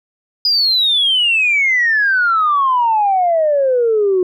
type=exponential sweep; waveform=sine; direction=down; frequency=4978 to 358.5 Hz; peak=-10 dBFS; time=0.45-4.23 s; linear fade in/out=2 ms; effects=tanh soft clip ceiling -6 dBFS